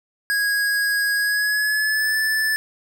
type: tone with pitch glide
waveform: square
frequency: 1651 to 1749.2 Hz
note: G#6 to A6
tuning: -11 to -11 cents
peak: -19 dBFS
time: 0.3-2.56 s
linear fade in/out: 0 ms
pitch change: +100 cents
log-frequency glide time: 1.16-2.16 s
effects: none